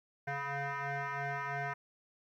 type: tone with frequency modulation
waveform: sine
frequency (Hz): 420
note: G#4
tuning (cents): +19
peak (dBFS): -33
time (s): 0.27-1.74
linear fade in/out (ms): 10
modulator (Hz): 281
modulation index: 5.7
effects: tanh soft clip ceiling -32 dBFS + 12-bit